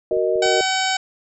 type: chord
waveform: sine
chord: D# minor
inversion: first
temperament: just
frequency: 373.4 / 466.7 / 622.3 Hz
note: F#4 / A#4 / D#5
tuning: +16 / +2 / 0 cents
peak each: -21 dBFS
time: 0.11-0.61 s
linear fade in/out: 2 ms
type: clicks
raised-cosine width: 3 ms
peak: -30 dBFS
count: 5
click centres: 0.127 / 0.168 / 0.358 / 0.459 / 0.609 s
type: harmonic tone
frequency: 759 Hz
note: F#5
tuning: 44 cents sharp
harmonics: 1 / 2 / 3 / 4 / 5 / 6 / 7 / 9 / 10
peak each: -22 / -25 / -27 / -28 / -29 / -30 / -30 / -32 / -32 dBFS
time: 0.42-0.97 s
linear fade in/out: 5 ms
effects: none